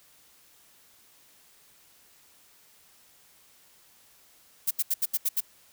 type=noise bursts; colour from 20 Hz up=violet; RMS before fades=-25 dBFS; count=7; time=4.67-5.406 s; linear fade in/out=10 ms; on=40 ms; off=76 ms; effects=white hiss -59 dBFS RMS until 5.72 s